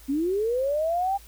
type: linear sweep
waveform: sine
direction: up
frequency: 261.6 to 804 Hz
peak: -22 dBFS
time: 0.08-1.18 s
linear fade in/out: 20 ms
effects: added 55 Hz sine -48 dBFS peak until 1.27 s + white hiss -52 dBFS RMS until 1.27 s